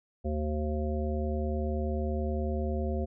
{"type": "harmonic tone", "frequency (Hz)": 75.8, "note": "D#2", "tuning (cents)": -45, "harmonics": [1, 3, 5, 7, 9], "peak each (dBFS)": [-30, -35, -37, -38, -40], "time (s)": [0.24, 3.06], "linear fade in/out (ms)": 20, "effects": []}